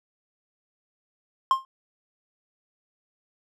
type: tone with exponential decay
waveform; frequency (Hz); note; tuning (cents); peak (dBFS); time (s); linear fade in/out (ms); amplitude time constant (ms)
triangle; 1060; C6; +22; -11; 1.51-1.65; 1; 30
effects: none